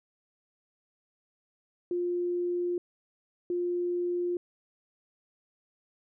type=tone pair in turn; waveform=sine; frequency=352.3 / 352.3 Hz; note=F4 / F4; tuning=+15 / +15 cents; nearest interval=unison; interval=0 cents; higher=neither; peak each=-27 dBFS; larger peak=neither; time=1.91-2.78 / 3.5-4.37 s; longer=neither; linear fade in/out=2 ms; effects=none